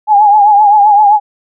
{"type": "tone with vibrato", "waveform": "sine", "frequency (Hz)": 830, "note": "G#5", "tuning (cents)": -1, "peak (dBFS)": -3, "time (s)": [0.07, 1.2], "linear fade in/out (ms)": 50, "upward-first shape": "triangle", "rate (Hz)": 7.7, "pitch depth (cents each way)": 78, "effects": []}